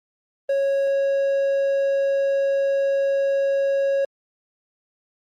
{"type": "tone", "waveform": "triangle", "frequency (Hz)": 551, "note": "C#5", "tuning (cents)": -11, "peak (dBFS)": -16, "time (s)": [0.49, 4.05], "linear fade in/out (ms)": 5, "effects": ["Opus 24 kbps"]}